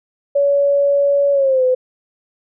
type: tone with pitch glide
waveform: sine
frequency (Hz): 565 to 509.2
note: C#5 to C5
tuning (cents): +33 to -47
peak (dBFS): -11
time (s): 0.35-1.75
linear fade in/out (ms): 10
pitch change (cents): -180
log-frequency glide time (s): 1.32-1.64
effects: none